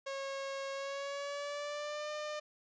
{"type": "tone with pitch glide", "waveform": "sawtooth", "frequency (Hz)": [546, 602.3], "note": ["C#5", "D5"], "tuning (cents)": [-26, 44], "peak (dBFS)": -34, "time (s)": [0.06, 2.4], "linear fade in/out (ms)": 10, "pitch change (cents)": 170, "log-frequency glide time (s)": [0.72, 2.09], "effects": ["resampled to 16000 Hz", "12-bit"]}